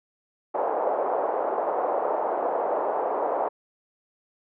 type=band-pass noise; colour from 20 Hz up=pink; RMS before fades=-26 dBFS; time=0.54-3.49 s; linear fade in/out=10 ms; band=490 to 880 Hz; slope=24 dB/octave; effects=none